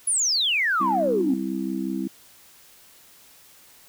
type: exponential sweep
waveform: sine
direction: down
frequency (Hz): 10548 to 246.9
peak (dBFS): -19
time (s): 0.07-1.34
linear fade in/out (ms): 5
type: chord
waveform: sine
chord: C major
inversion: second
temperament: just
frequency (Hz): 196.22 / 261.6 / 327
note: G3 / C4 / E4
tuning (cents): +2 / 0 / -14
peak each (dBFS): -29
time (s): 0.8-2.08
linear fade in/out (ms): 10
effects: tanh soft clip ceiling -11 dBFS + white hiss -52 dBFS RMS until 3.88 s